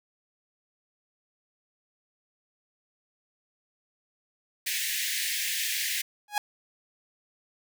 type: high-pass noise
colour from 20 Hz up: pink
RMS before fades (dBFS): -30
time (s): 4.66-6.02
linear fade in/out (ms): 10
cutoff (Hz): 1700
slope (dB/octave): 96
type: tone with exponential growth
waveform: sawtooth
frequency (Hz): 830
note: G#5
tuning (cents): -1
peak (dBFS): -17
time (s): 6.28-6.38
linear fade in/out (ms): 2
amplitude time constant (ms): 21
effects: none